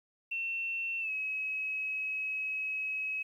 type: tone with pitch glide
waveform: sine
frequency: 2700 to 2559 Hz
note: E7 to D#7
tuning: +41 to +48 cents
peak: -32 dBFS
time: 0.31-3.23 s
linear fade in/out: 10 ms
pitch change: -93 cents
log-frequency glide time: 1-1.11 s
effects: 11-bit